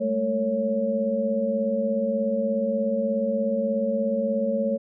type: tone cluster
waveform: sine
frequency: 204.4 / 221.1 / 453.1 / 555 Hz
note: G#3 / A3 / A#4 / C#5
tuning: -27 / +9 / -49 / +2 cents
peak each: -32 / -26 / -33 / -24 dBFS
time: 0-4.78 s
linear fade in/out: 20 ms
effects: none